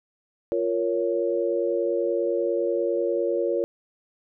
sine chord, Bb minor, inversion second, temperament equal with one note detuned, 349.2 / 466.2 / 556.3 Hz, F4 / Bb4 / Db5, 0 / 0 / +6 cents, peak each -26 dBFS, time 0.52-3.64 s, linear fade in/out 0 ms, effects none

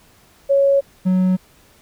sine / triangle tone pair in turn, 554.4 / 185.01 Hz, C#5 / F#3, 0 / 0 cents, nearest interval octave + perfect fifth, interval 1900 cents, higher first, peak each -11 dBFS, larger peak neither, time 0.49-0.81 / 1.05-1.37 s, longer neither, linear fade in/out 20 ms, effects pink hiss -52 dBFS RMS until 1.81 s

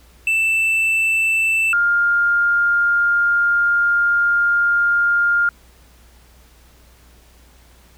triangle / sine tone pair in turn, 2655 / 1406.4 Hz, E7 / F6, +12 / +12 cents, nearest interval major seventh, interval 1100 cents, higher first, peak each -13 dBFS, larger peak neither, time 0.27-1.73 / 1.73-5.49 s, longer second, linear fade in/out 2 ms, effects added 60 Hz sine -48 dBFS peak until 7.97 s + pink hiss -52 dBFS RMS until 7.97 s

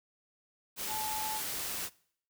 sine tone in noise, 865 Hz, A5, 30 cents flat, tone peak -36 dBFS, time 0.87-1.41 s, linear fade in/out 50 ms, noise white, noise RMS -37 dBFS, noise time 0.76-1.9 s, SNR -2 dB, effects noise-tail reverb RT60 0.6 s tail -22 dB re dry

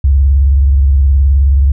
sine tone with vibrato, 68.6 Hz, C#2, 17 cents flat, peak -5 dBFS, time 0.04-1.72 s, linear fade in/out 5 ms, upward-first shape square, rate 19 Hz, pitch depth 110 cents each way, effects none

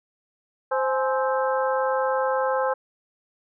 harmonic tone with a mistuned harmonic, 261.6 Hz, C4, in tune, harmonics 2 / 3 / 4 / 5 / 6, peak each -23 / -27 / -29 / -31 / -33 dBFS, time 0.71-2.74 s, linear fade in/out 10 ms, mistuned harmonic 3, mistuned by +120 cents, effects none

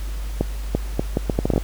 accelerating click train, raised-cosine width 2 ms, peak -5 dBFS, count 11, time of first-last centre 0.41-1.579 s, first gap 340 ms, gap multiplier 0.72, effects added 50 Hz sine -25 dBFS peak until 1.63 s + pink hiss -41 dBFS RMS until 1.63 s

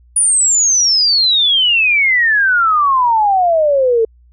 sine exponential sweep, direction down, 9760 to 439.4 Hz, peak -9 dBFS, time 0.16-4.05 s, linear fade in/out 5 ms, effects added 60 Hz sine -44 dBFS peak until 4.32 s

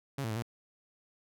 sawtooth tone with pitch steps, 138 / 112.8 / 107.9 / 117.4 Hz, C#3 / A2 / A2 / A#2, -7 / +44 / -33 / +13 cents, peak -29 dBFS, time 0.18-0.424 s, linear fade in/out 5 ms, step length 61 ms, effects none

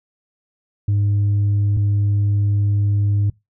sine tone pair in turn, 102 / 102 Hz, G#2 / G#2, -31 / -31 cents, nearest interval unison, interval 0 cents, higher neither, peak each -12 dBFS, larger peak neither, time 0.88-1.77 / 1.77-3.3 s, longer second, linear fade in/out 5 ms, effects noise-tail reverb RT60 0.2 s tail -23 dB re dry + tanh soft clip ceiling -13 dBFS

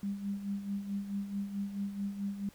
sine tone with tremolo, 199.9 Hz, G3, 34 cents sharp, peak -31 dBFS, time 0.03-2.49 s, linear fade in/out 2 ms, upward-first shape sine, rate 4.6 Hz, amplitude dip 65%, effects pink hiss -60 dBFS RMS until 2.54 s

